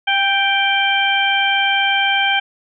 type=harmonic tone with a mistuned harmonic; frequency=784 Hz; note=G5; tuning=in tune; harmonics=1 / 2 / 3 / 4; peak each=-19 / -19 / -19 / -19 dBFS; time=0.07-2.4 s; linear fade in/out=10 ms; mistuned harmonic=1; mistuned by=+20 cents; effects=none